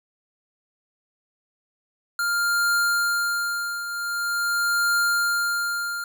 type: tone with tremolo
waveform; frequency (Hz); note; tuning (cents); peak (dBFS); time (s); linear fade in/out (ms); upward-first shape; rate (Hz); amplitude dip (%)
square; 1400; F6; +4; -19; 2.19-6.04; 2; triangle; 0.45; 70
effects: none